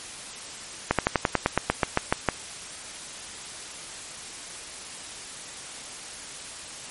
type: slowing click train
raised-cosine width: 0.5 ms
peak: -4 dBFS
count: 13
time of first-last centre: 0.91-2.287 s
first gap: 77 ms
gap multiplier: 1.07
effects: white hiss -39 dBFS RMS until 6.9 s + MP3 48 kbps